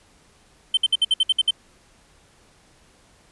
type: tone bursts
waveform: triangle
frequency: 3094 Hz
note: G7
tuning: 23 cents flat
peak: -13 dBFS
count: 9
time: 0.74-1.508 s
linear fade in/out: 5 ms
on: 32 ms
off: 60 ms
effects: pink hiss -56 dBFS RMS until 3.31 s + resampled to 24000 Hz